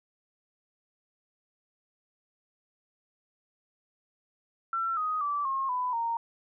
sine tone with pitch steps, 1348 / 1250.5 / 1160 / 1076.1 / 998.3 / 926 Hz, E6 / D#6 / D6 / C6 / B5 / A#5, +38 / +8 / -22 / +48 / +18 / -12 cents, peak -27 dBFS, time 4.73-6.17 s, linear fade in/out 2 ms, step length 240 ms, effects none

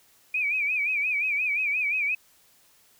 sine tone with vibrato, 2400 Hz, D7, 37 cents sharp, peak -23 dBFS, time 0.34-2.15 s, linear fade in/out 5 ms, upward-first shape sine, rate 5.7 Hz, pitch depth 110 cents each way, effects white hiss -60 dBFS RMS until 2.99 s

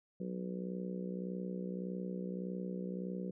harmonic tone, 61.7 Hz, B1, 1 cent flat, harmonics 3 / 4 / 5 / 6 / 7 / 8 / 9, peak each -39 / -50 / -51 / -47 / -50 / -47 / -59 dBFS, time 0.2-3.31 s, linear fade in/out 5 ms, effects none

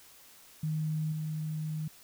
sine tone with level steps, 155.56 Hz, D#3, in tune, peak -29 / -32 dBFS, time 0.63-1.88 s, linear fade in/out 5 ms, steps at 1.12 s, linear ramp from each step 5 ms, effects white hiss -56 dBFS RMS until 2.03 s

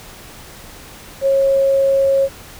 sine tone, 545 Hz, C#5, 29 cents flat, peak -11 dBFS, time 1.21-2.29 s, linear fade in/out 50 ms, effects pink hiss -38 dBFS RMS until 2.59 s

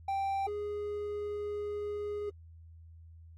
triangle tone pair in turn, 784 / 414.1 Hz, G5 / G#4, 0 / -5 cents, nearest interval major seventh, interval 1105 cents, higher first, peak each -28 / -32 dBFS, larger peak first, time 0.08-0.47 / 0.47-2.3 s, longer second, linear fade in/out 5 ms, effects added 82 Hz sine -50 dBFS peak until 3.37 s + AAC 48 kbps

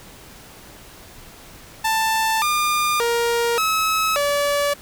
sawtooth tone with pitch steps, 886 / 1205 / 469.7 / 1289 / 575 Hz, A5 / D6 / A#4 / E6 / D5, +12 / +44 / +13 / -39 / -37 cents, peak -14 dBFS, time 1.84-4.74 s, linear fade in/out 10 ms, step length 580 ms, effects pink hiss -43 dBFS RMS until 4.81 s

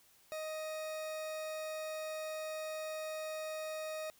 40% pulse tone, 625 Hz, D#5, 8 cents sharp, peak -38 dBFS, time 0.32-4.1 s, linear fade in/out 0 ms, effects white hiss -66 dBFS RMS until 4.19 s

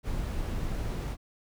brown noise, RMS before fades -32 dBFS, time 0.03-1.17 s, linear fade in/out 50 ms, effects none

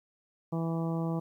harmonic tone, 164.81 Hz, E3, in tune, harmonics 1 / 2 / 3 / 4 / 5 / 6 / 7, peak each -30 / -36 / -40 / -42 / -44 / -46 / -47 dBFS, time 0.52-1.2 s, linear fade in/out 10 ms, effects 11-bit

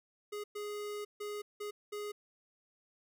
square tone bursts at uneven times, 415.3 Hz, G#4, in tune, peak -39 dBFS, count 5, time 0.32-0.44 / 0.55-1.05 / 1.2-1.42 / 1.6-1.71 / 1.92-2.12 s, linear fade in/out 10 ms, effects none

